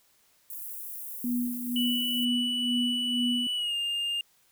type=high-pass noise; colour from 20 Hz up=white; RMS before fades=-39 dBFS; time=0.5-2.25 s; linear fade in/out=2 ms; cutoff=11000 Hz; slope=24 dB/octave
type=tone with tremolo; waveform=sine; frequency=243.5 Hz; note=B3; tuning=24 cents flat; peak=-25 dBFS; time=1.24-3.47 s; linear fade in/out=2 ms; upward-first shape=sine; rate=2.1 Hz; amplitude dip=65%
type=tone with pitch glide; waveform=triangle; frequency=2960 to 2812 Hz; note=F#7 to F7; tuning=0 to +11 cents; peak=-26 dBFS; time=1.76-4.21 s; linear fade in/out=2 ms; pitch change=-89 cents; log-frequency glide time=3.55-3.75 s
effects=white hiss -65 dBFS RMS until 4.51 s